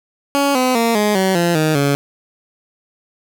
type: tone with pitch steps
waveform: 15% pulse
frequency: 281.1 / 254.8 / 231 / 209.4 / 189.79 / 172.04 / 155.95 / 141.36 Hz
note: C#4 / C4 / A#3 / G#3 / F#3 / F3 / D#3 / C#3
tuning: +24 / -46 / -16 / +15 / +44 / -26 / +4 / +34 cents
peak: -7 dBFS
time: 0.35-1.95 s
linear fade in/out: 0 ms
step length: 200 ms
effects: none